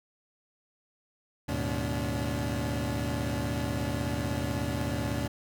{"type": "tone cluster", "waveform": "25% pulse", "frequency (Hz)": [75.9, 105.9, 122.1, 286.3], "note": ["D#2", "G#2", "B2", "D4"], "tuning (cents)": [-42, 34, -19, -44], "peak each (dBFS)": -31, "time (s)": [1.48, 5.28], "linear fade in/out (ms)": 10, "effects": []}